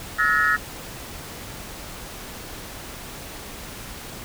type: tone cluster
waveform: sine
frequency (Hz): 1295 / 1436 / 1715 / 1867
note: E6 / F6 / A6 / A#6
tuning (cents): -31 / +48 / -45 / +2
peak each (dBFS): -22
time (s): 0.18-0.57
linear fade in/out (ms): 20
effects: tanh soft clip ceiling -8 dBFS + pink hiss -37 dBFS RMS until 4.24 s